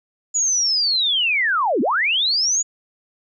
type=linear two-way sweep; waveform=sine; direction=down then up; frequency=6940 to 210 to 6940 Hz; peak=-16 dBFS; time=0.34-2.63 s; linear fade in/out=20 ms; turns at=1.81 s; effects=none